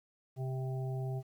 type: harmonic tone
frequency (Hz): 130.81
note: C3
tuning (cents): 0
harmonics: 1 / 3 / 5 / 6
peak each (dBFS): -34 / -44 / -48 / -50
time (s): 0.36-1.23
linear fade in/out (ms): 50
effects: 11-bit